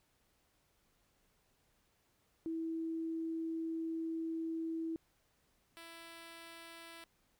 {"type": "tone pair in turn", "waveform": ["sine", "5% pulse"], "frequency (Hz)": [326, 332.7], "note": ["E4", "E4"], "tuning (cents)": [-19, 16], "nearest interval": "unison", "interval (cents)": 35, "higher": "second", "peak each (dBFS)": [-36, -39], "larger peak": "first", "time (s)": [[2.46, 4.96], [5.77, 7.04]], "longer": "first", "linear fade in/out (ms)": 0, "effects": ["pink hiss -75 dBFS RMS until 7.39 s"]}